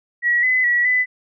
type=tone with pitch steps; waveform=sine; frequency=1920 / 2018 / 1931 / 2002 Hz; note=B6 / B6 / B6 / B6; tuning=-49 / +37 / -39 / +23 cents; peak=-14 dBFS; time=0.22-1.06 s; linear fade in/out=50 ms; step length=210 ms; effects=none